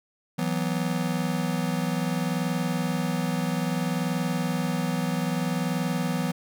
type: chord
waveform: square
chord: E suspended second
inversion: none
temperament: just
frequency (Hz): 164.81 / 185.42 / 247.2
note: E3 / F#3 / B3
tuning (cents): 0 / +4 / +2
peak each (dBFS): -29 / -30 / -31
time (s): 0.38-6.32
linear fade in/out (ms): 10
effects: none